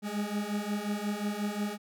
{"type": "beating tone pair", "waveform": "40% pulse", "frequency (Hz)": [203.7, 209.3], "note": ["G#3", "G#3"], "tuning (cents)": [-33, 14], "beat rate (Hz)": 5.6, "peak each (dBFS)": [-34, -32], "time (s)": [0.02, 1.78], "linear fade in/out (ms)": 50, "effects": []}